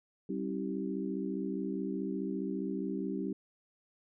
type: harmonic tone with a mistuned harmonic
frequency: 64.8 Hz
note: C2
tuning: 16 cents flat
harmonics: 3 / 4 / 5 / 6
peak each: -37 / -38 / -39 / -40 dBFS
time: 0.29-3.33 s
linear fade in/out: 5 ms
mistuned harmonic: 4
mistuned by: +68 cents
effects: none